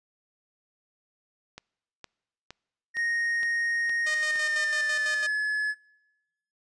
click train, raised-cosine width 0.2 ms, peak -24 dBFS, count 7, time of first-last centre 1.58-4.358 s, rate 2.16 Hz
triangle tone with pitch glide, 1863 to 1708.4 Hz, A#6 to G#6, -2 to +48 cents, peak -23 dBFS, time 2.94-5.75 s, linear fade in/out 50 ms, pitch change -150 cents, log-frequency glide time 4.16-5.32 s
5% pulse tone with tremolo, 613 Hz, D#5, 26 cents flat, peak -21 dBFS, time 4.06-5.27 s, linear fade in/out 10 ms, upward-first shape square, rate 6 Hz, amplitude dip 60%
effects noise-tail reverb RT60 1.0 s tail -26 dB re dry + resampled to 22050 Hz

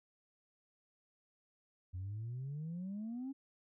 sine exponential sweep, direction up, 88.2 to 277.2 Hz, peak -38 dBFS, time 1.93-3.33 s, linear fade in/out 20 ms, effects tanh soft clip ceiling -37 dBFS

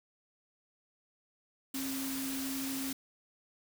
sine tone in noise, 268.4 Hz, C4, 44 cents sharp, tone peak -36 dBFS, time 1.74-2.93 s, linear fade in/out 5 ms, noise white, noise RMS -40 dBFS, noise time 1.74-2.93 s, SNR +1 dB, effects none

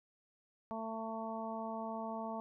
harmonic tone, 223.3 Hz, A3, 26 cents sharp, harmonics 1 / 2 / 3 / 4 / 5, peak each -43 / -49 / -43 / -44 / -48 dBFS, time 0.71-2.4 s, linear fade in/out 0 ms, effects none

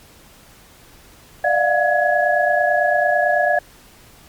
sine tone cluster, 595 / 690 / 719 / 1682 Hz, D5 / F5 / F#5 / G#6, +22 / -21 / -50 / +22 cents, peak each -19 / -21 / -19 / -19 dBFS, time 1.44-3.59 s, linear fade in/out 5 ms, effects pink hiss -47 dBFS RMS until 4.28 s + MP3 96 kbps

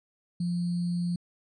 sine tone with sample-and-hold, 174.61 Hz, F3, in tune, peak -26 dBFS, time 0.4-1.16 s, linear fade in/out 5 ms, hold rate 4410 Hz, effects resampled to 22050 Hz

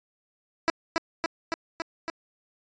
10% pulse tone with echo, 329.6 Hz, E4, in tune, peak -12 dBFS, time 0.68-0.7 s, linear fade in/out 0 ms, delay 280 ms, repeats 5, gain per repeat -2 dB, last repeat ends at 2.1 s, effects resampled to 16000 Hz

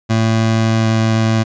25% pulse tone with pitch glide, 112.5 to 111.53 Hz, A2 to A2, +39 to +24 cents, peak -8 dBFS, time 0.09-1.44 s, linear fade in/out 20 ms, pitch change -15 cents, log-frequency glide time 0.63-0.87 s, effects resampled to 16000 Hz

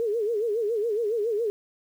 sine tone with vibrato, 440 Hz, A4, in tune, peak -23 dBFS, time 0-1.5 s, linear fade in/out 0 ms, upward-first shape sine, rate 7.2 Hz, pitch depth 140 cents each way, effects 9-bit

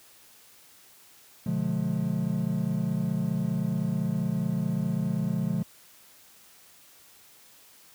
triangle chord, B diminished seventh, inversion none, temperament just, 123.47 / 148.16 / 177.8 / 213.4 Hz, B2 / D3 / F3 / Ab3, 0 / +16 / +31 / +47 cents, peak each -32 / -29 / -27 / -29 dBFS, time 1.46-5.63 s, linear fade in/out 5 ms, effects white hiss -55 dBFS RMS until 7.94 s + high-pass 60 Hz 12 dB/octave

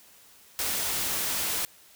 white noise, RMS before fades -29 dBFS, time 0.59-1.65 s, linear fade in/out 0 ms, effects white hiss -55 dBFS RMS until 1.95 s

